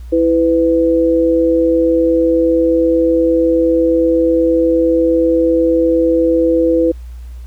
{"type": "tone pair together", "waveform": "sine", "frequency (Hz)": [329.6, 501.3], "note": ["E4", "B4"], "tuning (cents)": [0, 26], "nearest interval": "perfect fifth", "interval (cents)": 726, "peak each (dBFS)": -12, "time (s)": [0.12, 6.92], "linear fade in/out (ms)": 10, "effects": ["added 60 Hz sine -27 dBFS peak until 7.46 s", "pink hiss -51 dBFS RMS until 7.46 s"]}